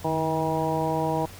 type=harmonic tone with a mistuned harmonic; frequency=160 Hz; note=D#3; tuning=49 cents sharp; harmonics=1 / 2 / 3 / 4 / 5 / 6; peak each=-30 / -30 / -30 / -30 / -30 / -30 dBFS; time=0.04-1.26 s; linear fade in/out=10 ms; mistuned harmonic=1; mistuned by=-59 cents; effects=added 93 Hz sine -45 dBFS peak until 1.39 s + pink hiss -45 dBFS RMS until 1.39 s